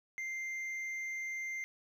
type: tone with hard clipping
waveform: sine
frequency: 2093 Hz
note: C7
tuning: in tune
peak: -38 dBFS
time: 0.18-1.64 s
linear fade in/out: 0 ms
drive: 4 dB
effects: none